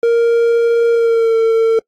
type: tone with pitch glide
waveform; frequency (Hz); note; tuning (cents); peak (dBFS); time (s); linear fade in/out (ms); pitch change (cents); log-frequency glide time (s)
triangle; 466.2 to 451.6; A#4 to A4; 0 to +45; -7; 0.03-1.79; 2; -55; 0.91-1.36
effects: noise-tail reverb RT60 0.1 s tail -26 dB re dry + AAC 48 kbps